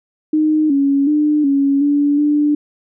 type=tone with pitch steps; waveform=sine; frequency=308.4 / 278.5 / 299.8 / 278 / 288.3 / 295.4 Hz; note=D#4 / C#4 / D4 / C#4 / D4 / D4; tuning=-15 / +8 / +36 / +5 / -32 / +10 cents; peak=-11 dBFS; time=0.33-2.55 s; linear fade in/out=5 ms; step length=370 ms; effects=none